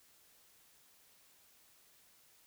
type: silence
effects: white hiss -66 dBFS RMS until 2.46 s